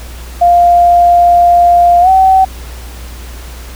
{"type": "tone with pitch glide", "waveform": "sine", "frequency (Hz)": [698.5, 761.7], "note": ["F5", "G5"], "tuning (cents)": [0, -50], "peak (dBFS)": -3, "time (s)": [0.41, 2.45], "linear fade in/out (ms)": 10, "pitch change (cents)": 150, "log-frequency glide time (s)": [2.01, 2.09], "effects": ["added 60 Hz sine -25 dBFS peak until 3.75 s", "pink hiss -33 dBFS RMS until 3.75 s"]}